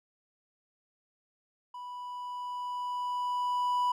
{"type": "tone with level ramp", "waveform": "triangle", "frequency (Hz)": 986, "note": "B5", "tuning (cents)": -3, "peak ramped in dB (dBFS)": [-38, -23], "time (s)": [1.74, 3.92], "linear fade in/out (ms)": 5, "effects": []}